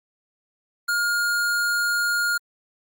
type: tone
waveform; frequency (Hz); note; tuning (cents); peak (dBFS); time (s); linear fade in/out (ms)
square; 1420; F6; +28; -21; 0.88-2.38; 10
effects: Opus 48 kbps